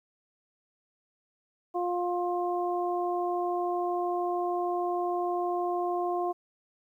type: harmonic tone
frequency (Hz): 353.4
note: F4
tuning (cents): +21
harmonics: 1 / 2 / 3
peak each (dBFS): -30 / -30 / -36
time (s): 1.74-6.33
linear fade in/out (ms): 20
effects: 11-bit